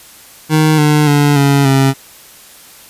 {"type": "tone with pitch steps", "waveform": "25% pulse", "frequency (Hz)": [155.56, 150.26, 145.14, 140.2, 135.42], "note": ["D#3", "D3", "D3", "C#3", "C#3"], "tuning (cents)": [0, 40, -20, 20, -40], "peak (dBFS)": -4, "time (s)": [0.49, 1.94], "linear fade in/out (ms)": 50, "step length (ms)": 290, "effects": ["white hiss -39 dBFS RMS until 2.89 s", "resampled to 32000 Hz"]}